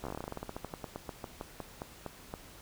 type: slowing click train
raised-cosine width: 1 ms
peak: -24 dBFS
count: 27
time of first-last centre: 0.04-2.339 s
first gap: 13 ms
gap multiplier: 1.13
effects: pink hiss -53 dBFS RMS until 2.61 s